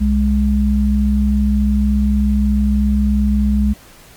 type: tone pair together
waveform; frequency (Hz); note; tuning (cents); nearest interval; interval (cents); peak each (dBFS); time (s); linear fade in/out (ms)
sine; 64.37 / 207.7; C2 / G#3; -28 / 0; octave + minor sixth; 2028; -14; 0-3.74; 20
effects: pink hiss -43 dBFS RMS until 4.16 s + MP3 96 kbps